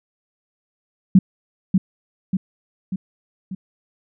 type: tone with echo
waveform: sine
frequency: 188.7 Hz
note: F#3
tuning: 34 cents sharp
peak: -6 dBFS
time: 1.15-1.19 s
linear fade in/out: 5 ms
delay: 590 ms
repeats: 4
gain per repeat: -5 dB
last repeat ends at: 3.55 s
effects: none